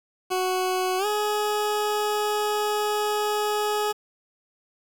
20% pulse tone with pitch glide, 370 to 420.1 Hz, F#4 to G#4, 0 to +20 cents, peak -18 dBFS, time 0.3-3.93 s, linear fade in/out 20 ms, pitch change +220 cents, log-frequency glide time 0.98-1.06 s, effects 8-bit

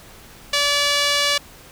sawtooth tone with band-pass filter, 576 Hz, D5, 34 cents flat, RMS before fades -19 dBFS, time 0.53-1.38 s, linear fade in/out 5 ms, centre 3900 Hz, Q 1.1, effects pink hiss -44 dBFS RMS until 1.71 s

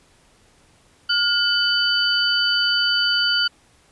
sine tone cluster, 1424 / 3002 / 4600 Hz, F6 / F#7 / D8, +33 / +24 / -37 cents, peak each -21 dBFS, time 1.09-3.48 s, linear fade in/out 10 ms, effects pink hiss -56 dBFS RMS until 3.91 s + resampled to 24000 Hz

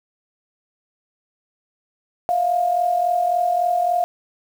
sine tone pair together, 664 / 707.6 Hz, E5 / F5, +12 / +23 cents, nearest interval minor second, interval 111 cents, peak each -24 / -17 dBFS, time 2.29-4.04 s, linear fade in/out 0 ms, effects 7-bit

